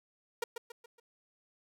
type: tone with echo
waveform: sawtooth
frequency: 468.8 Hz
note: A#4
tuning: 10 cents sharp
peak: -27 dBFS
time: 0.42-0.44 s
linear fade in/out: 5 ms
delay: 140 ms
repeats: 4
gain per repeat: -7 dB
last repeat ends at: 1 s
effects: none